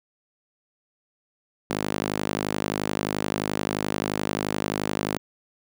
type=tone with high-pass filter; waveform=sawtooth; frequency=51.5 Hz; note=G#1; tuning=14 cents flat; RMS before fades=-28 dBFS; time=1.7-5.18 s; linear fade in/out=0 ms; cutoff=230 Hz; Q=1; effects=none